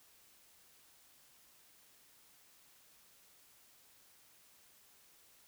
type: silence
effects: white hiss -65 dBFS RMS until 5.47 s